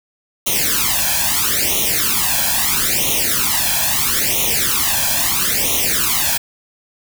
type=noise with flanger; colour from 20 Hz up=white; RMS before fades=-17 dBFS; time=0.46-6.38 s; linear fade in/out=10 ms; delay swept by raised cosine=0.31 to 1.23 ms; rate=0.76 Hz; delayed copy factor=+0.95; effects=none